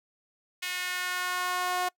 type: tone with high-pass filter sweep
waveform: sawtooth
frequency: 362 Hz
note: F#4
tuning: 38 cents flat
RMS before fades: -31 dBFS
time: 0.62-1.89 s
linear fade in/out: 10 ms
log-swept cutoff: 2300 to 740 Hz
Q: 1.8
effects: noise-tail reverb RT60 0.1 s tail -24 dB re dry